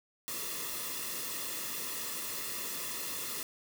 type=noise with comb filter; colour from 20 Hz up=white; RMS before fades=-38 dBFS; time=0.28-3.43 s; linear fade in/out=0 ms; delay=1.3 ms; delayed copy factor=-0.7; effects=none